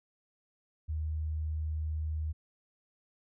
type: tone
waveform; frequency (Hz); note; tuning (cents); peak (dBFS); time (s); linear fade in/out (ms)
sine; 77.78; D#2; 0; -31; 0.88-2.33; 20
effects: none